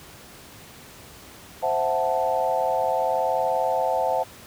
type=chord; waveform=sine; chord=F# half-diminished seventh; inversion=second; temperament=equal; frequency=523.3 / 659.3 / 740 / 880 Hz; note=C5 / E5 / F#5 / A5; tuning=0 / 0 / 0 / 0 cents; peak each=-26 dBFS; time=1.62-4.24 s; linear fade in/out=20 ms; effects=pink hiss -45 dBFS RMS until 4.46 s + high-pass 60 Hz 12 dB/octave